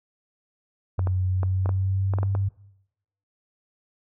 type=tone with pitch glide; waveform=sine; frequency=92.5 to 98 Hz; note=F#2 to G2; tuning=0 to 0 cents; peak=-21 dBFS; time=0.98-2.49 s; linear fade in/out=10 ms; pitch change=+100 cents; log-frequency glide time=1.28-2.3 s
type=clicks; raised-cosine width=1 ms; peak=-17 dBFS; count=9; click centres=0.993 / 1.072 / 1.432 / 1.659 / 1.692 / 2.137 / 2.186 / 2.231 / 2.351 s
effects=noise-tail reverb RT60 0.8 s tail -21 dB re dry